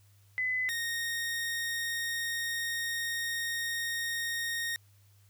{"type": "tone pair in turn", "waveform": ["sine", "sawtooth"], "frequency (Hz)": [2014, 1857.4], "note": ["B6", "A#6"], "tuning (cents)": [33, -7], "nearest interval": "minor second", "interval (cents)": 140, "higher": "first", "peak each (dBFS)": -28, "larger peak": "neither", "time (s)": [[0.38, 0.69], [0.69, 4.76]], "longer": "second", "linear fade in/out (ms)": 0, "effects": ["added 100 Hz sine -59 dBFS peak until 5.29 s", "white hiss -68 dBFS RMS until 5.29 s"]}